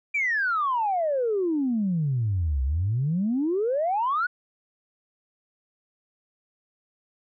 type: exponential two-way sweep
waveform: sine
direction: down then up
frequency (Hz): 2393 to 63.5 to 1497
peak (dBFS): -21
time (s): 0.14-4.27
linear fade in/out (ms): 10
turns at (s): 2.63
effects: tanh soft clip ceiling -17 dBFS